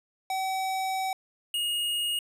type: tone pair in turn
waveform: square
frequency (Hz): 762 / 2865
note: G5 / F7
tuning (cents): -49 / +44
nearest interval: octave + major seventh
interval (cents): 2293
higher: second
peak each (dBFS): -28 / -27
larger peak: second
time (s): 0.3-1.13 / 1.54-2.19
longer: first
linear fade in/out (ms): 2
effects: resampled to 32000 Hz